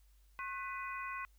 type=harmonic tone with a mistuned harmonic; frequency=498.7 Hz; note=B4; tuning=17 cents sharp; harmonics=2 / 3 / 4 / 5; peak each=-42 / -46 / -46 / -47 dBFS; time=0.39-1.25 s; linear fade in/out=0 ms; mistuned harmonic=2; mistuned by=+140 cents; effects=added 50 Hz sine -62 dBFS peak until 1.38 s + white hiss -75 dBFS RMS until 1.38 s